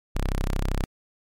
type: tone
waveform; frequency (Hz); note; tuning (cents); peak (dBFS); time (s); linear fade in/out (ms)
sawtooth; 32.7; C1; 0; -19; 0.15-0.84; 0
effects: MP3 64 kbps